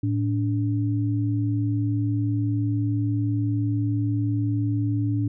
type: tone pair together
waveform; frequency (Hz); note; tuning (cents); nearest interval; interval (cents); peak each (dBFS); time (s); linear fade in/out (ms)
sine; 110 / 289; A2 / D4; 0 / -28; octave + perfect fourth; 1672; -22 / -26; 0.03-5.28; 5
effects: none